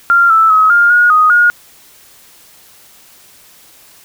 sine tone with pitch steps, 1388 / 1319 / 1276 / 1407 / 1441 / 1247 / 1435 Hz, F6 / E6 / D#6 / F6 / F#6 / D#6 / F6, -11 / +1 / +43 / +12 / -46 / +3 / +47 cents, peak -5 dBFS, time 0.1-1.5 s, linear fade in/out 0 ms, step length 200 ms, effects white hiss -43 dBFS RMS until 4.04 s

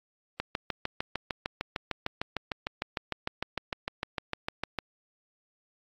click train, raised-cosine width 0.3 ms, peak -14 dBFS, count 30, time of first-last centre 0.4-4.787 s, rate 6.61 Hz, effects AAC 48 kbps

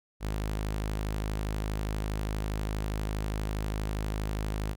sawtooth tone, 52.4 Hz, G#1, 16 cents sharp, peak -26 dBFS, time 0.2-4.76 s, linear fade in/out 50 ms, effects none

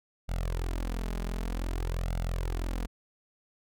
sawtooth tone with flanger, 43 Hz, F1, 26 cents flat, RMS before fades -32 dBFS, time 0.28-2.87 s, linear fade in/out 20 ms, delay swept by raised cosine 1.4 to 4.9 ms, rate 0.53 Hz, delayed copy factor +0.75, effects none

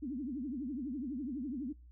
sine tone with vibrato, 267.1 Hz, C4, 36 cents sharp, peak -36 dBFS, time 0.02-1.73 s, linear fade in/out 10 ms, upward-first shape triangle, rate 12 Hz, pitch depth 290 cents each way, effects noise-tail reverb RT60 0.3 s tail -25 dB re dry + added 60 Hz sine -53 dBFS peak until 1.91 s

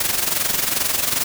white noise with amplitude modulation, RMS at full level -18 dBFS, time 0-1.24 s, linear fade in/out 5 ms, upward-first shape sine, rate 22.4 Hz, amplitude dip 65%, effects none

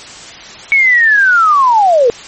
sine linear sweep, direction down, 2240 to 450 Hz, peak -5 dBFS, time 0.72-2.1 s, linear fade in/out 0 ms, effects white hiss -31 dBFS RMS until 2.27 s + MP3 32 kbps

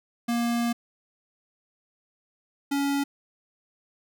square tone pair in turn, 236 / 280.7 Hz, A#3 / C#4, +22 / +22 cents, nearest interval minor third, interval 300 cents, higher second, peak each -24 dBFS, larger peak neither, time 0.28-0.73 / 2.71-3.04 s, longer first, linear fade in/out 10 ms, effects none

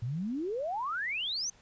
sine exponential sweep, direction up, 109.7 to 6360 Hz, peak -31 dBFS, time 0.02-1.5 s, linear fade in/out 5 ms, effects pink hiss -61 dBFS RMS until 1.61 s + resampled to 16000 Hz

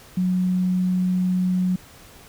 sine tone, 183 Hz, F#3, 19 cents flat, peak -18 dBFS, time 0.17-1.76 s, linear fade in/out 5 ms, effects pink hiss -47 dBFS RMS until 2.28 s

